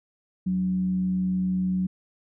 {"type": "tone with frequency modulation", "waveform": "sine", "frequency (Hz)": 185, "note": "F#3", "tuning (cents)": 0, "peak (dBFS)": -22, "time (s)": [0.46, 1.87], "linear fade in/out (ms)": 10, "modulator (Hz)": 107, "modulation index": 0.2, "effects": []}